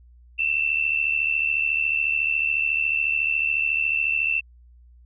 sine tone pair together, 2637 / 2711 Hz, E7 / E7, 0 / +48 cents, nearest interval unison, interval 48 cents, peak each -23 dBFS, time 0.38-4.41 s, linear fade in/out 20 ms, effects added 60 Hz sine -48 dBFS peak until 5.05 s

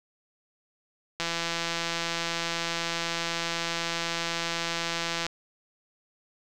click train, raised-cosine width 0.2 ms, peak -12 dBFS, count 684, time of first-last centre 1.2-5.265 s, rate 168 Hz, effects none

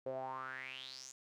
sawtooth tone with band-pass filter sweep, 130.81 Hz, C3, in tune, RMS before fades -45 dBFS, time 0.06-1.12 s, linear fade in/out 5 ms, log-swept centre 500 to 7100 Hz, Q 7.5, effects none

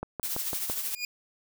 click train, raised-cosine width 1 ms, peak -19 dBFS, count 5, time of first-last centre 0.03-0.699 s, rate 5.98 Hz
blue noise with tremolo, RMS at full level -30 dBFS, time 0.23-0.95 s, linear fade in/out 0 ms, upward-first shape triangle, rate 13 Hz, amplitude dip 55%
25% pulse tone with exponential growth, 2443 Hz, D#7, 32 cents flat, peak -23 dBFS, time 0.85-1.05 s, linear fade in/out 2 ms, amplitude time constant 42 ms
effects none

